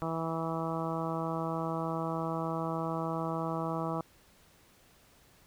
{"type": "harmonic tone", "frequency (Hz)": 163.3, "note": "E3", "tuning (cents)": -16, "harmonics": [1, 2, 3, 4, 5, 6, 7, 8], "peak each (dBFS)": [-36, -38, -40, -39, -41, -42, -40, -44], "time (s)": [0.02, 4.01], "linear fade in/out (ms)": 0, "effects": ["pink hiss -62 dBFS RMS until 5.46 s"]}